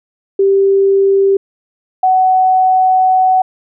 sine tone pair in turn, 392 / 748.2 Hz, G4 / F#5, 0 / +19 cents, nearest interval major seventh, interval 1119 cents, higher second, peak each -7 dBFS, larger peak neither, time 0.39-1.37 / 2.03-3.42 s, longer second, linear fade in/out 5 ms, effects none

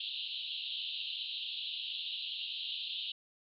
pink band-pass noise, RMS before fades -40 dBFS, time 0-3.12 s, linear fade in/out 5 ms, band 2800 to 4100 Hz, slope 96 dB/octave, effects none

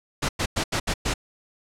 pink noise bursts at uneven times, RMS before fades -24 dBFS, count 6, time 0.22-0.29 / 0.39-0.46 / 0.56-0.64 / 0.72-0.8 / 0.87-0.94 / 1.05-1.14 s, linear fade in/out 10 ms, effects low-pass 8000 Hz 12 dB/octave

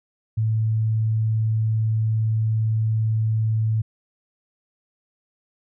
sine tone, 110.3 Hz, A2, 5 cents sharp, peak -18 dBFS, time 0.37-3.82 s, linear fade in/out 10 ms, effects none

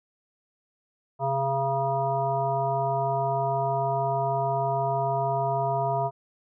harmonic tone with a mistuned harmonic, 136.8 Hz, C#3, 23 cents flat, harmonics 1 / 3 / 5 / 7 / 9, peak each -30 / -33 / -26 / -29 / -38 dBFS, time 1.19-6.11 s, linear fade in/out 50 ms, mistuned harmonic 1, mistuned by -41 cents, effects none

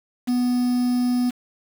triangle tone with quantisation, 246.9 Hz, B3, in tune, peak -16 dBFS, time 0.27-1.31 s, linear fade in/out 20 ms, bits 6, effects none

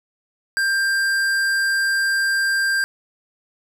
sine tone with hard clipping, 1587 Hz, G6, 21 cents sharp, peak -19 dBFS, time 0.57-2.84 s, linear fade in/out 0 ms, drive 13 dB, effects none

